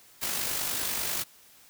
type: noise with amplitude modulation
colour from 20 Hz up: white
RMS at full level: -29 dBFS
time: 0.21-1.24 s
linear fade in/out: 20 ms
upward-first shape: sine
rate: 50 Hz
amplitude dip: 40%
effects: white hiss -56 dBFS RMS until 1.69 s